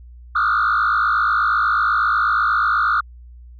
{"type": "tone with frequency modulation", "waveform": "sine", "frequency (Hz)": 1318.5, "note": "E6", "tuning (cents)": 0, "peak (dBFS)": -13, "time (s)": [0.35, 3.01], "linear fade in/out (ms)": 10, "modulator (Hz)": 54.1, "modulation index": 2.7, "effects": ["tanh soft clip ceiling -12 dBFS", "added 60 Hz sine -38 dBFS peak until 3.59 s"]}